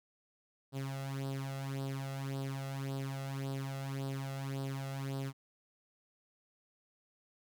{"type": "tone with flanger", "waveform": "sawtooth", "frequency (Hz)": 136, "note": "C#3", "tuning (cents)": -33, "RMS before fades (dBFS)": -39, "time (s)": [0.72, 5.33], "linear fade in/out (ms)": 50, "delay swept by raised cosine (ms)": [0.22, 1.52], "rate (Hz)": 1.8, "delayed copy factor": 0.7, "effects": []}